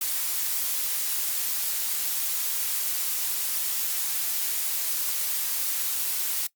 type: noise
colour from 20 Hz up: blue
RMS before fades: -27 dBFS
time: 0.01-6.47 s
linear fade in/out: 5 ms
effects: noise-tail reverb RT60 0.1 s tail -21 dB re dry + Opus 48 kbps